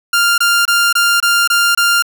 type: tone bursts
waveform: sawtooth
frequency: 1396.9 Hz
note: F6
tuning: in tune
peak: -6 dBFS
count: 7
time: 0.13-2.024 s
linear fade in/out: 5 ms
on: 250 ms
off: 24 ms
effects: none